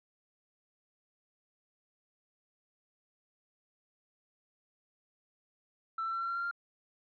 sine tone with pitch steps, 1331 / 1341 / 1351.1 / 1361.3 / 1371.6 / 1381.9 / 1392.3 Hz, E6 / E6 / E6 / F6 / F6 / F6 / F6, +16 / +29 / +42 / -45 / -32 / -19 / -6 cents, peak -31 dBFS, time 5.98-6.512 s, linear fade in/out 5 ms, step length 76 ms, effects tanh soft clip ceiling -29 dBFS

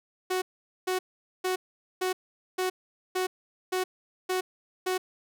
sawtooth tone bursts, 370 Hz, F#4, in tune, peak -22 dBFS, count 9, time 0.3-4.98 s, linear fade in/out 10 ms, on 120 ms, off 450 ms, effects none

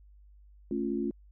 sine chord, A augmented, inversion none, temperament equal, 220 / 277.2 / 349.2 Hz, A3 / C#4 / E#4, 0 / 0 / 0 cents, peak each -33 dBFS, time 0.71-1.11 s, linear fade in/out 2 ms, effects added 50 Hz sine -53 dBFS peak until 1.31 s

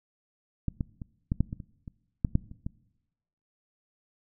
clicks, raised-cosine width 5 ms, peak -16 / -17 / -26 / -14 / -11 / -22 / -28 / -28 / -11 / -10 / -30 / -21 dBFS, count 12, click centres 0.683 / 0.808 / 1.018 / 1.319 / 1.406 / 1.529 / 1.602 / 1.878 / 2.248 / 2.354 / 2.514 / 2.665 s, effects noise-tail reverb RT60 1.0 s tail -22 dB re dry

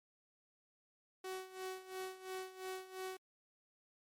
sawtooth tone with tremolo, 375.1 Hz, F#4, 24 cents sharp, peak -37 dBFS, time 1.24-3.17 s, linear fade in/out 5 ms, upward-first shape sine, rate 2.9 Hz, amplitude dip 80%, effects MP3 64 kbps

